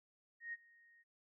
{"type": "tone with ADSR envelope", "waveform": "sine", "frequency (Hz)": 1864.7, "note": "A#6", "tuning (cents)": 0, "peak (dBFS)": -40, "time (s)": [0.4, 1.04], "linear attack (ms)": 130, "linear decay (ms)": 32, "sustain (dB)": -24, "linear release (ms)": 30, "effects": []}